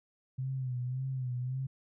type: tone with vibrato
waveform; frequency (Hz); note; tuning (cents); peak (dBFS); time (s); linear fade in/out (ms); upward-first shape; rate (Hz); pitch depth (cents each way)
sine; 128.3; C3; -34; -32; 0.38-1.67; 10; sine; 1.8; 66
effects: none